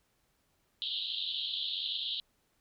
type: band-pass noise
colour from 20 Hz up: white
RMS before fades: -36 dBFS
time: 0.82-2.2 s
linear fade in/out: 0 ms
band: 3000 to 4100 Hz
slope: 96 dB/octave
effects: pink hiss -74 dBFS RMS until 2.6 s